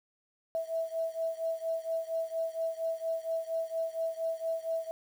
sine beating tone pair, 653 / 657.3 Hz, E5 / E5, -17 / -5 cents, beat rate 4.3 Hz, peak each -33 / -35 dBFS, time 0.55-4.91 s, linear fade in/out 0 ms, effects 9-bit

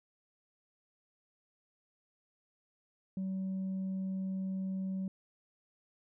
sine tone with tanh clipping, 190 Hz, F#3, 46 cents sharp, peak -34 dBFS, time 3.17-5.08 s, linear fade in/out 2 ms, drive 1 dB, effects none

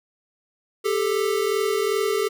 square tone pair together, 396.3 / 438.9 Hz, G4 / A4, +19 / -4 cents, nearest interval major second, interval 177 cents, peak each -24 dBFS, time 0.84-2.29 s, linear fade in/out 20 ms, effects none

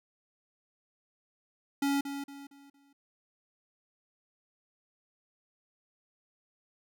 square tone with echo, 279.9 Hz, C#4, 17 cents sharp, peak -27 dBFS, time 1.82-2.01 s, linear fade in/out 5 ms, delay 230 ms, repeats 4, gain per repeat -9 dB, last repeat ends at 2.93 s, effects none

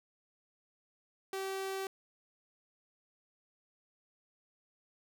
sawtooth tone, 385.6 Hz, G4, 28 cents flat, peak -32 dBFS, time 1.33-1.87 s, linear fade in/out 2 ms, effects none

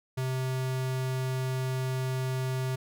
square tone, 130 Hz, C3, 11 cents flat, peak -29 dBFS, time 0.17-2.76 s, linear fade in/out 10 ms, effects none

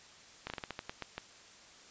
slowing click train, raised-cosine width 0.3 ms, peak -22 dBFS, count 10, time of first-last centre 0.47-1.18 s, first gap 30 ms, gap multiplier 1.23, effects white hiss -56 dBFS RMS until 1.9 s + resampled to 16000 Hz

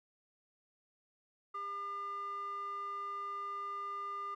square tone with band-pass filter, 401.6 Hz, G4, 42 cents sharp, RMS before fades -41 dBFS, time 1.54-4.35 s, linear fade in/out 10 ms, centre 1300 Hz, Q 9.6, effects none

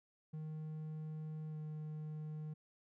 triangle tone with pitch glide, 155.56 to 153.77 Hz, D#3 to D#3, 0 to -20 cents, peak -40 dBFS, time 0.33-2.54 s, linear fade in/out 10 ms, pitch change -20 cents, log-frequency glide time 1.49-1.57 s, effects none

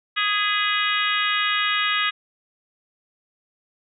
harmonic tone with a mistuned harmonic, 415.3 Hz, G#4, in tune, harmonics 3 / 4 / 5 / 6 / 7 / 8 / 9, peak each -25 / -26 / -27 / -28 / -28 / -29 / -30 dBFS, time 0.16-2.11 s, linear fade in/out 20 ms, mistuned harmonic 5, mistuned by -41 cents, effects none

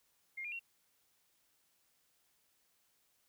sine tone with pitch steps, 2124 / 2412 / 2739 Hz, C7 / D7 / F7, +25 / +46 / -34 cents, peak -40 dBFS, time 0.37-0.595 s, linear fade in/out 10 ms, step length 75 ms, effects white hiss -75 dBFS RMS until 3.28 s

